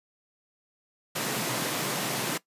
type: high-pass noise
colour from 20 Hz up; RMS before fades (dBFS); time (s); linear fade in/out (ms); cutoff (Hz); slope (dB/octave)
pink; -30; 1.15-2.38; 10; 120; 96
effects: noise-tail reverb RT60 0.1 s tail -18 dB re dry + resampled to 32000 Hz